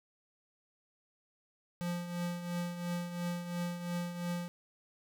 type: tone with tremolo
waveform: square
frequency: 174.61 Hz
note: F3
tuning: in tune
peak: -33 dBFS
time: 1.81-4.48 s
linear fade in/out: 0 ms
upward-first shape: triangle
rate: 2.9 Hz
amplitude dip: 65%
effects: none